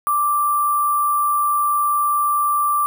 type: tone with sample-and-hold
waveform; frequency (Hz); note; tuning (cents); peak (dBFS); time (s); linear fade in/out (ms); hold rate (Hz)
sine; 1174.7; D6; 0; -15; 0.07-2.86; 0; 11025
effects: none